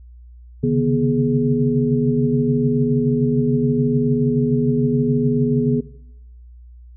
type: tone cluster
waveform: sine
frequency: 134.2 / 141.1 / 153.4 / 242.7 / 418.5 Hz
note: C3 / C#3 / D#3 / B3 / G#4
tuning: +44 / +31 / -24 / -30 / +13 cents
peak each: -22 / -24 / -23 / -18 / -21 dBFS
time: 0.63-5.81 s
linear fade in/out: 10 ms
effects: noise-tail reverb RT60 0.8 s tail -18 dB re dry + added 60 Hz sine -39 dBFS peak until 6.96 s